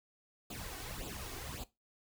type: noise with flanger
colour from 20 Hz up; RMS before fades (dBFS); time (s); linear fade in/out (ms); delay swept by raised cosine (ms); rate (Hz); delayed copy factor
pink; -44; 0.5-1.64; 5; 0.25 to 2.75; 1.8; +0.8
effects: noise-tail reverb RT60 0.2 s tail -17 dB re dry